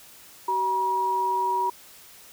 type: tone pair together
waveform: sine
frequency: 380 / 957.5 Hz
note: F#4 / A#5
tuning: +46 / +46 cents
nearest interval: octave + major third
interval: 1600 cents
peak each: -32 / -22 dBFS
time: 0.48-1.7 s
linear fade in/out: 5 ms
effects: white hiss -49 dBFS RMS until 2.32 s